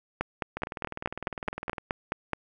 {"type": "two click trains", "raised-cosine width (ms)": 0.5, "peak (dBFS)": [-19, -12], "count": [25, 11], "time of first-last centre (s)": [[0.57, 1.782], [0.21, 2.333]], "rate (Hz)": [19.8, 4.71], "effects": []}